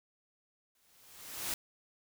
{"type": "noise with exponential growth", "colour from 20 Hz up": "white", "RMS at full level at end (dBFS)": -34, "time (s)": [0.75, 1.54], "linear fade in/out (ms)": 2, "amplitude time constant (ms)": 170, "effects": []}